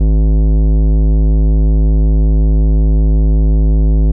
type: tone with tanh clipping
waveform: sine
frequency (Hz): 52.7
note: G#1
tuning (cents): +26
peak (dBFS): -9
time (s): 0-4.12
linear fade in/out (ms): 10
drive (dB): 15
effects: none

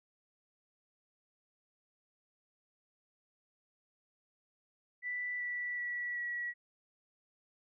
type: tone with pitch steps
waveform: sine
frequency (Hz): 1975.5 / 1959.6 / 1943.8 / 1928.2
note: B6 / B6 / B6 / B6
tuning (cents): 0 / -14 / -28 / -42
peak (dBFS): -35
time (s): 5.02-6.54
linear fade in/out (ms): 50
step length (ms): 380
effects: none

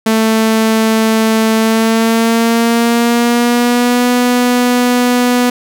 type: tone with pitch glide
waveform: sawtooth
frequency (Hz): 221.6 to 245.9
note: A3 to B3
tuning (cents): +13 to -7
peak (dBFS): -5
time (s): 0.06-5.5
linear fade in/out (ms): 5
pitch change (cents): +180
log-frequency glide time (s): 1.56-4.09
effects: none

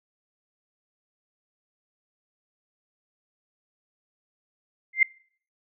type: tone with exponential growth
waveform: sine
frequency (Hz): 2093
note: C7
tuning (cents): 0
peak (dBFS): -11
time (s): 4.93-5.03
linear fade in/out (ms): 5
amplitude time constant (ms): 21
effects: noise-tail reverb RT60 0.5 s tail -23 dB re dry

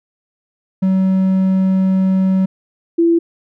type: tone pair in turn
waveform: triangle / sine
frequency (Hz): 189.3 / 336.2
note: F#3 / E4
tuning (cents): +40 / +34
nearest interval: minor seventh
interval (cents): 994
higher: second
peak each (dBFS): -9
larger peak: neither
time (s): 0.82-2.46 / 2.98-3.19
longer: first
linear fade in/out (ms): 10
effects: none

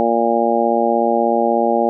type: harmonic tone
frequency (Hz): 116.54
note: A#2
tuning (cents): 0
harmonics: 2 / 3 / 4 / 5 / 6 / 7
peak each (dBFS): -21 / -21 / -21 / -19 / -21 / -19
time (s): 0-1.89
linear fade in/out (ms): 0
effects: none

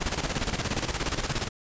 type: noise with tremolo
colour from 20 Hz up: pink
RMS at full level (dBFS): -27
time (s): 0-1.49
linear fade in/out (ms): 20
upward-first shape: square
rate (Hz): 17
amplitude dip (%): 65
effects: resampled to 16000 Hz

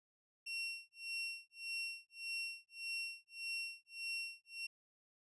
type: tone with tremolo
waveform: 30% pulse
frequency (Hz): 2730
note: F7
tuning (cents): -40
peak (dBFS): -36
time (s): 0.46-4.67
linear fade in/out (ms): 10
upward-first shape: sine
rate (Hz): 1.7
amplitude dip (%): 100
effects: resampled to 24000 Hz

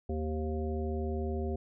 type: harmonic tone with a mistuned harmonic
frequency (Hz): 77.78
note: D#2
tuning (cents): 0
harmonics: 1 / 3 / 5 / 7 / 9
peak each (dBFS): -33 / -38 / -37 / -44 / -44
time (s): 0.09-1.56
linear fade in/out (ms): 5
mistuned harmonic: 7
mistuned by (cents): -39
effects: none

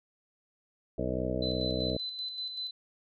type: harmonic tone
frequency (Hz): 63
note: B1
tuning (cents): +35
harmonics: 1 / 2 / 3 / 4 / 5 / 7 / 8 / 9 / 10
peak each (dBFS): -38 / -38 / -38 / -38 / -38 / -38 / -38 / -38 / -38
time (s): 0.98-1.97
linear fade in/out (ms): 5
type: tone with tremolo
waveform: sine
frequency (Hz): 4025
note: B7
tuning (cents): +32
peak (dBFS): -33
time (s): 1.42-2.71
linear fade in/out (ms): 5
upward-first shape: square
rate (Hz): 5.2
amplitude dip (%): 45
effects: none

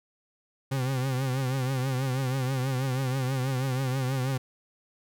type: tone with vibrato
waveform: 40% pulse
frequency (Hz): 131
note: C3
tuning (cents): +2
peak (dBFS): -25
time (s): 0.71-4.38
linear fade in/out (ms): 10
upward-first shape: triangle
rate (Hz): 6.2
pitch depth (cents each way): 89
effects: none

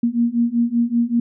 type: beating tone pair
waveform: sine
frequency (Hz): 233.1 / 238.3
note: A#3 / A#3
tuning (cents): 0 / +38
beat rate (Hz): 5.2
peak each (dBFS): -19 / -18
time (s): 0.03-1.2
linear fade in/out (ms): 5
effects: none

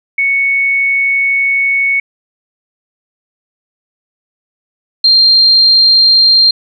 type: tone pair in turn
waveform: sine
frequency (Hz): 2217 / 4185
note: C#7 / C8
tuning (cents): 0 / 0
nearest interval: major seventh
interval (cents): 1100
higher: second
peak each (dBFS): -9 / -4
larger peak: second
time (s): 0.18-2 / 5.04-6.51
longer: first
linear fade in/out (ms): 5
effects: none

